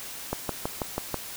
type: click train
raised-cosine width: 1 ms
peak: -13 dBFS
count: 6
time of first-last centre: 0.33-1.143 s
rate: 6.15 Hz
effects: white hiss -39 dBFS RMS until 1.36 s